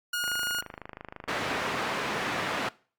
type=tone; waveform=sawtooth; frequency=1436 Hz; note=F6; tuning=48 cents sharp; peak=-24 dBFS; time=0.13-0.61 s; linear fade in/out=5 ms
type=click train; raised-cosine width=0.5 ms; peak=-24 dBFS; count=40; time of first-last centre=0.24-1.74 s; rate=26 Hz
type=band-pass noise; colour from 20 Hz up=white; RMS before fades=-31 dBFS; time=1.28-2.69 s; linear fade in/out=5 ms; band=130 to 1900 Hz; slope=12 dB/octave
effects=noise-tail reverb RT60 0.4 s tail -21 dB re dry + Opus 48 kbps